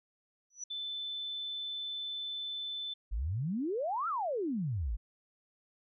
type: tone with exponential growth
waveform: sine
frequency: 5920 Hz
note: F#8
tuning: in tune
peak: -35 dBFS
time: 0.5-0.64 s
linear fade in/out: 5 ms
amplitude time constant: 30 ms
type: tone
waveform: sine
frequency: 3520 Hz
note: A7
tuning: in tune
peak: -36 dBFS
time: 0.7-2.94 s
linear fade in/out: 10 ms
type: exponential two-way sweep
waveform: sine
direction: up then down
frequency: 46 to 1396.9 to 46 Hz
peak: -31 dBFS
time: 3.11-4.97 s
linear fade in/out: 20 ms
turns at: 4.08 s
effects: none